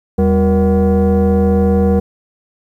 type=tone with frequency modulation; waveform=sine; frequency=196 Hz; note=G3; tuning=in tune; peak=-7 dBFS; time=0.18-2 s; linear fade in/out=10 ms; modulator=277 Hz; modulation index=1.2; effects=tanh soft clip ceiling -7 dBFS + 8-bit